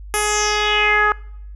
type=tone with low-pass filter sweep; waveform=10% pulse; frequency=420.2 Hz; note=G#4; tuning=20 cents sharp; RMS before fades=-17 dBFS; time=0.14-1.12 s; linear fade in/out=0 ms; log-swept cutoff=11000 to 1400 Hz; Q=3.8; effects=noise-tail reverb RT60 0.7 s tail -23 dB re dry + added 50 Hz sine -32 dBFS peak until 1.55 s